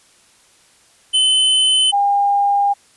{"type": "tone pair in turn", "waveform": ["square", "sine"], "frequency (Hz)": [3043, 806], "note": ["F#7", "G5"], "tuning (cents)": [48, 48], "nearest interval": "octave + major seventh", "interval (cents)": 2300, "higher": "first", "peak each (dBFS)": -12, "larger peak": "neither", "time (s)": [[1.13, 1.92], [1.92, 2.74]], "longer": "second", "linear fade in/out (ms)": 20, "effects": ["white hiss -52 dBFS RMS until 2.96 s", "resampled to 24000 Hz"]}